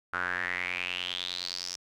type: tone with band-pass filter sweep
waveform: sawtooth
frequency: 89.7 Hz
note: F2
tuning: 47 cents sharp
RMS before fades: -34 dBFS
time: 0.13-1.76 s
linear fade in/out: 10 ms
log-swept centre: 1400 to 5600 Hz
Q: 6.6
effects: none